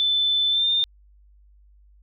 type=tone with pitch glide; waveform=sine; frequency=3520 to 3611 Hz; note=A7 to A7; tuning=0 to +44 cents; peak=-18 dBFS; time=0-0.84 s; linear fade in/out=0 ms; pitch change=+44 cents; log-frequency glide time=0.5-0.67 s; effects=added 50 Hz sine -51 dBFS peak until 2.02 s